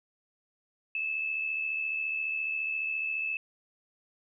sine tone with amplitude modulation, 2612 Hz, E7, 17 cents flat, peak -27 dBFS, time 0.95-3.37 s, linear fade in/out 2 ms, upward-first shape sine, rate 74.5 Hz, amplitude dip 50%, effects none

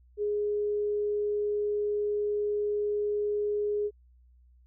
sine tone, 415.3 Hz, G#4, in tune, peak -26 dBFS, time 0.17-3.91 s, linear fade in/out 50 ms, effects added 61 Hz sine -56 dBFS peak until 4.66 s

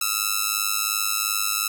5% pulse ring-modulated tone, 1318.5 Hz, E6, in tune, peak -7 dBFS, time 0.01-1.68 s, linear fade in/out 5 ms, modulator 51.4 Hz, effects none

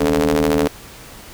sawtooth ring-modulated tone, 78.3 Hz, D#2, 11 cents sharp, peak -7 dBFS, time 0-0.68 s, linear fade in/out 10 ms, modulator 359 Hz, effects pink hiss -39 dBFS RMS until 1.33 s

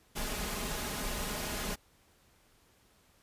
pink noise with comb filter, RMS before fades -36 dBFS, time 0.15-1.76 s, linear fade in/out 20 ms, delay 4.8 ms, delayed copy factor +0.55, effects pink hiss -66 dBFS RMS until 3.22 s + resampled to 32000 Hz

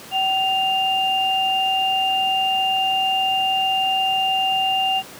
sine tone pair together, 763.8 / 2800 Hz, G5 / F7, -45 / +4 cents, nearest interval octave + minor seventh, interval 2249 cents, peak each -20 dBFS, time 0.11-5.03 s, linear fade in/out 50 ms, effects pink hiss -39 dBFS RMS until 5.19 s + high-pass 150 Hz 12 dB/octave

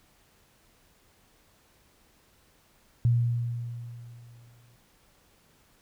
sine tone with exponential decay, 118.8 Hz, A#2, 33 cents sharp, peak -18 dBFS, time 3.05-4.76 s, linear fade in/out 0 ms, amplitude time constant 370 ms, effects pink hiss -63 dBFS RMS until 5.81 s

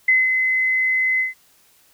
sine tone with ADSR envelope, 2041 Hz, C7, 44 cents flat, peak -11 dBFS, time 0.08-1.34 s, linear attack 6 ms, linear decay 190 ms, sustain -5 dB, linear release 140 ms, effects white hiss -56 dBFS RMS until 1.93 s

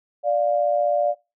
sine tone pair together, 587.5 / 703 Hz, D5 / F5, +1 / +11 cents, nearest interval minor third, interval 310 cents, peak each -19 / -22 dBFS, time 0.23-1.15 s, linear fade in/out 50 ms, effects noise-tail reverb RT60 0.3 s tail -25 dB re dry

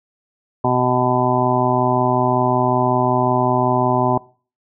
harmonic tone, 125.4 Hz, B2, 27 cents sharp, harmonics 1 / 2 / 3 / 5 / 6 / 7 / 8, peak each -22 / -22 / -22 / -22 / -22 / -22 / -22 dBFS, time 0.64-4.18 s, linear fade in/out 5 ms, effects noise-tail reverb RT60 0.4 s tail -22 dB re dry

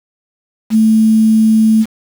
sine tone with quantisation, 220 Hz, A3, in tune, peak -6 dBFS, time 0.7-1.86 s, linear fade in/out 50 ms, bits 5, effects none

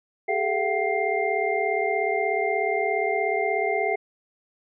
sine tone cluster, 396.1 / 432.9 / 681 / 757 / 2100 Hz, G4 / A4 / F5 / F#5 / C7, +18 / -28 / -44 / +39 / +6 cents, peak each -28 dBFS, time 0.28-3.96 s, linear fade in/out 10 ms, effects none

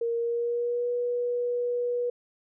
sine tone with pitch glide, 466.2 to 485.4 Hz, A#4 to B4, 0 to -30 cents, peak -25 dBFS, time 0.01-2.1 s, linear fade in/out 5 ms, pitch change +70 cents, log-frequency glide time 0.16-0.9 s, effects none

